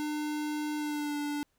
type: tone with pitch glide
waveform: square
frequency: 300 to 292.5 Hz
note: D4 to D4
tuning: +37 to -7 cents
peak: -32 dBFS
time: 0-1.43 s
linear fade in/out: 0 ms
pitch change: -44 cents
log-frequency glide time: 0.77-1.17 s
effects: pink hiss -75 dBFS RMS until 1.58 s